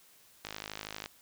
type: click train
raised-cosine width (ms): 0.2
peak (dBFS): -21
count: 33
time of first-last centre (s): 0.45-1.06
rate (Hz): 52.5
effects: white hiss -61 dBFS RMS until 1.21 s